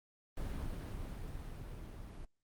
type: noise with level ramp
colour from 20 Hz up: brown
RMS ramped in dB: -39 to -48 dBFS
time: 0.37-2.25 s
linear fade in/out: 2 ms
effects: Opus 32 kbps

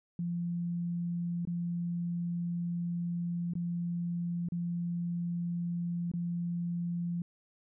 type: tone with dropouts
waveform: sine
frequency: 172.6 Hz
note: F3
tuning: 20 cents flat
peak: -31 dBFS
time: 0.19-7.22 s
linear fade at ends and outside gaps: 2 ms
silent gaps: 1.452-1.473 / 3.536-3.553 / 4.487-4.521 / 6.116-6.137 s
effects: none

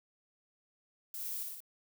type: noise with echo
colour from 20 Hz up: violet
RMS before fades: -42 dBFS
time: 1.14-1.43 s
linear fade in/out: 2 ms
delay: 58 ms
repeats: 3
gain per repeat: -2 dB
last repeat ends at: 1.604 s
effects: none

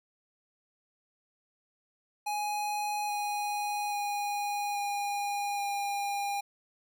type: tone with pitch steps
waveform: square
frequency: 833 / 826.3 / 819.6 / 813 / 806.5 Hz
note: G#5 / G#5 / G#5 / G#5 / G5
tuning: +5 / -9 / -23 / -37 / +49 cents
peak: -31 dBFS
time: 2.26-6.41 s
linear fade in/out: 10 ms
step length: 830 ms
effects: none

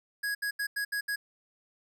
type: tone bursts at uneven times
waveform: square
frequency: 1661.2 Hz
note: G#6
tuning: in tune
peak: -30 dBFS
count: 6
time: 0.23-0.35 / 0.42-0.51 / 0.59-0.67 / 0.76-0.85 / 0.92-1.01 / 1.08-1.16 s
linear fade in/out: 10 ms
effects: none

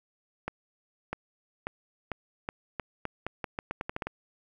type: accelerating click train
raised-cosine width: 0.5 ms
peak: -17 dBFS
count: 16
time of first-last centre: 0.48-4.07 s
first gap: 650 ms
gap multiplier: 0.83
effects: 9-bit

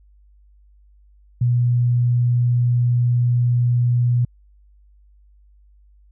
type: tone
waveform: sine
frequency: 121.6 Hz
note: B2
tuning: 26 cents flat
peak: -14 dBFS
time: 1.41-4.25 s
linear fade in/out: 5 ms
effects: added 50 Hz sine -49 dBFS peak until 6.11 s

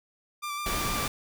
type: tone with vibrato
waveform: sawtooth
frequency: 1179 Hz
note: D6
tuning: 6 cents sharp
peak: -28 dBFS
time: 0.42-1.08 s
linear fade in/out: 20 ms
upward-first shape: square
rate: 6.4 Hz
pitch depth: 19 cents each way
type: noise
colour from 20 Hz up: pink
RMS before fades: -31 dBFS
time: 0.66-1.08 s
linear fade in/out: 2 ms
effects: none

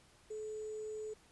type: tone with sample-and-hold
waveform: sine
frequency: 430.7 Hz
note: A4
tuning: 37 cents flat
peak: -40 dBFS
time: 0.3-1.14 s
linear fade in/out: 10 ms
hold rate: 7350 Hz
effects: pink hiss -65 dBFS RMS until 1.31 s + resampled to 24000 Hz

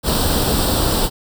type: noise with comb filter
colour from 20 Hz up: pink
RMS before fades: -17 dBFS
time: 0.03-1.1 s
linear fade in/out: 50 ms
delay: 0.23 ms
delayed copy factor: +0.7
effects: none

